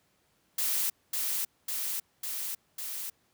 blue noise with echo, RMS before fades -29 dBFS, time 0.58-0.9 s, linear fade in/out 5 ms, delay 550 ms, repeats 4, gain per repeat -2 dB, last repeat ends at 3.1 s, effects pink hiss -70 dBFS RMS until 3.33 s + high-pass 80 Hz 12 dB/octave

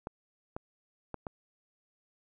clicks, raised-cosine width 1 ms, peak -23 dBFS, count 4, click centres 0.071 / 0.565 / 1.143 / 1.268 s, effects none

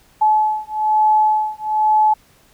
sine beating tone pair, 858 / 859.1 Hz, A5 / A5, -44 / -42 cents, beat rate 1.1 Hz, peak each -16 dBFS, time 0.21-2.14 s, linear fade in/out 10 ms, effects pink hiss -53 dBFS RMS until 2.53 s

